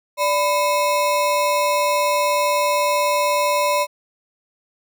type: ring-modulated tone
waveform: square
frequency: 793 Hz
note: G5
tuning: 20 cents sharp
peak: -14 dBFS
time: 0.17-3.87 s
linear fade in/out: 50 ms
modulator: 208 Hz
effects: none